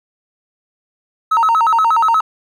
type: tone with vibrato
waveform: triangle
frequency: 1088 Hz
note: C#6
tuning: 33 cents flat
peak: -7 dBFS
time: 1.31-2.21 s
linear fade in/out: 10 ms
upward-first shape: square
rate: 8.4 Hz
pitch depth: 290 cents each way
effects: tanh soft clip ceiling -6 dBFS